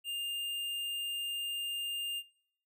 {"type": "tone with tanh clipping", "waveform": "triangle", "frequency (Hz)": 2807, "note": "F7", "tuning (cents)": 8, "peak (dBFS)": -36, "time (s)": [0.04, 2.23], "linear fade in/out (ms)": 50, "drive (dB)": 18, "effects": ["noise-tail reverb RT60 0.6 s tail -21 dB re dry"]}